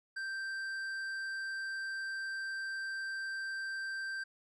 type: tone with tanh clipping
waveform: sine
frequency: 1568 Hz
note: G6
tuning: in tune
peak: -38 dBFS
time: 0.16-4.24 s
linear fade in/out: 10 ms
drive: 9 dB
effects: none